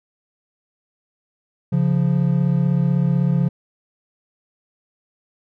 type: tone pair together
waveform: triangle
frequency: 138.59 / 174.61 Hz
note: C#3 / F3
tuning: 0 / 0 cents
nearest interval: major third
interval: 400 cents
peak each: -16 dBFS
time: 1.72-3.49 s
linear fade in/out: 10 ms
effects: none